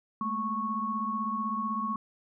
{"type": "tone cluster", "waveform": "sine", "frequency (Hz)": [210.8, 226.7, 1104], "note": ["G#3", "A#3", "C#6"], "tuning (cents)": [26, -48, -7], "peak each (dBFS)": [-36, -37, -30], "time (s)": [0.21, 1.96], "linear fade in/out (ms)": 2, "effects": []}